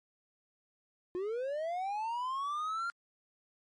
triangle linear sweep, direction up, 348.7 to 1403 Hz, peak -31 dBFS, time 1.15-2.9 s, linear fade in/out 0 ms, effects MP3 48 kbps

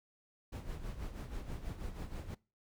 brown noise with tremolo, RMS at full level -40 dBFS, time 0.52-2.35 s, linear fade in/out 10 ms, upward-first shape sine, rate 6.2 Hz, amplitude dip 65%, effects noise-tail reverb RT60 0.3 s tail -22 dB re dry

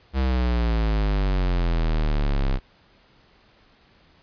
square exponential sweep, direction down, 67.3 to 32.39 Hz, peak -20 dBFS, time 0.13-2.6 s, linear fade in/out 50 ms, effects pink hiss -57 dBFS RMS until 4.22 s + resampled to 11025 Hz

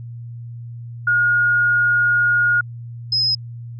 sine tone pair in turn, 1433 / 5096 Hz, F6 / D#8, +44 / +41 cents, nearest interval octave + minor seventh, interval 2197 cents, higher second, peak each -13 / -15 dBFS, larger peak first, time 1.07-2.61 / 3.12-3.35 s, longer first, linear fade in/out 5 ms, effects added 118 Hz sine -30 dBFS peak until 3.79 s

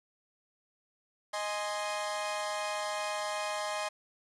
sawtooth chord, Ab major, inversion second, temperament equal, 622.3 / 830.6 / 1046.5 Hz, Eb5 / Ab5 / C6, 0 / 0 / 0 cents, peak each -32 / -34 / -35 dBFS, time 1.33-3.89 s, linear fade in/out 10 ms, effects resampled to 24000 Hz + 9-bit

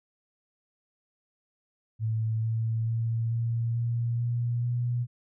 sine tone with pitch steps, 111.1 / 112.72 / 114.36 / 116.02 / 117.71 / 119.42 / 121.16 Hz, A2 / A2 / A#2 / A#2 / A#2 / A#2 / B2, +17 / +42 / -33 / -8 / +17 / +42 / -33 cents, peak -25 dBFS, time 1.99-5.07 s, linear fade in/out 50 ms, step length 440 ms, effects none

